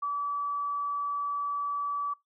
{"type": "tone", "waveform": "sine", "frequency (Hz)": 1150, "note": "D6", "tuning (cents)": -37, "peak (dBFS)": -28, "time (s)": [0.02, 2.14], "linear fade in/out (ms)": 10, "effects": ["noise-tail reverb RT60 0.2 s tail -26 dB re dry"]}